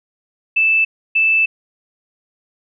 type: tone bursts at uneven times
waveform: sine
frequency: 2637 Hz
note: E7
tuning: in tune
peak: -11 dBFS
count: 2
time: 0.56-0.85 / 1.15-1.46 s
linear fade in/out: 10 ms
effects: none